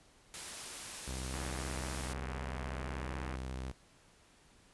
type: noise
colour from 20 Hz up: white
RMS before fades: -44 dBFS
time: 0.34-2.13 s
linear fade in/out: 0 ms
type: tone with vibrato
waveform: sawtooth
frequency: 64.5 Hz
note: C2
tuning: 24 cents flat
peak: -35 dBFS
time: 1.07-3.72 s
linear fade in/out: 10 ms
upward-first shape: triangle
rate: 14 Hz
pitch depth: 41 cents each way
type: click train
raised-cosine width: 0.5 ms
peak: -28 dBFS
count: 163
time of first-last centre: 1.34-3.352 s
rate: 80.5 Hz
effects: pink hiss -64 dBFS RMS until 4.73 s + resampled to 24000 Hz